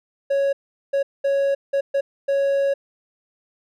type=tone bursts at uneven times; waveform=triangle; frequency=554.4 Hz; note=C#5; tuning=in tune; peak=-15 dBFS; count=6; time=0.3-0.53 / 0.93-1.03 / 1.24-1.55 / 1.73-1.81 / 1.94-2.01 / 2.28-2.74 s; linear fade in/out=10 ms; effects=none